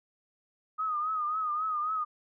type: tone with vibrato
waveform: sine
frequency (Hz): 1244.5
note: D#6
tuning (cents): 0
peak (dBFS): -28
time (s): 0.78-2.05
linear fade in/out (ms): 20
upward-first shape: triangle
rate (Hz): 3.7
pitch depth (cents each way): 83
effects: none